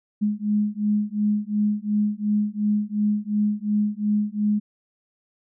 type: beating tone pair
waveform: sine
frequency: 207.7 / 210.5 Hz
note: G#3 / G#3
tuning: 0 / +24 cents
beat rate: 2.8 Hz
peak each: -23 dBFS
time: 0.21-4.6 s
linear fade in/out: 20 ms
effects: none